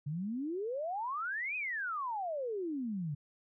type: exponential two-way sweep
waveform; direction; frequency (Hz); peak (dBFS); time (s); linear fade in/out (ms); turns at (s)
sine; up then down; 138.59 to 2560 to 138.59; -34; 0.06-3.15; 10; 1.56
effects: none